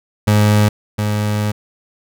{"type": "tone pair in turn", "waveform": "30% pulse", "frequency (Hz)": [105.1, 105.1], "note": ["G#2", "G#2"], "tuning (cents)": [21, 21], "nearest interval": "unison", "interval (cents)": 0, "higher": "neither", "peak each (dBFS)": [-7, -13], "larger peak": "first", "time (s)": [[0.27, 0.69], [0.98, 1.52]], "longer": "second", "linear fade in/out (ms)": 10, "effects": []}